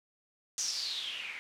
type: noise with low-pass filter sweep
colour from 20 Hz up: blue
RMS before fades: -37 dBFS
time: 0.58-1.39 s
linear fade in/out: 0 ms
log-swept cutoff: 6300 to 2100 Hz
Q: 7.4
effects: none